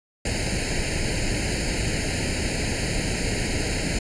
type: noise with comb filter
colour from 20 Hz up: pink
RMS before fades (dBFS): -25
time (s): 0.25-3.99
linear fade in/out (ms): 5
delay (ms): 0.43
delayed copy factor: +1
effects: resampled to 22050 Hz